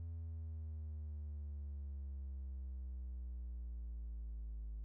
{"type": "exponential sweep", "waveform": "triangle", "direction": "down", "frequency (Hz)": [83.9, 52.6], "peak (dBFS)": -40, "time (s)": [0, 4.84], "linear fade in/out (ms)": 0, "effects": ["tanh soft clip ceiling -37 dBFS"]}